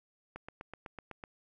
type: click train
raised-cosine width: 0.5 ms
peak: -28 dBFS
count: 8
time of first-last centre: 0.36-1.238 s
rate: 7.97 Hz
effects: none